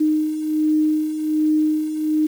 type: beating tone pair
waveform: sine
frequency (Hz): 307.1 / 308.4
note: D#4 / D#4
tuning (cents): -23 / -15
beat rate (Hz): 1.3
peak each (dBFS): -24 / -17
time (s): 0-2.27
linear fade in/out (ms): 10
effects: 7-bit